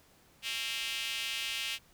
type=tone with high-pass filter; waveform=square; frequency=123 Hz; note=B2; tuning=7 cents flat; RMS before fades=-36 dBFS; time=0.42-1.79 s; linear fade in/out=50 ms; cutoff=2800 Hz; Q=3.2; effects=pink hiss -63 dBFS RMS until 1.93 s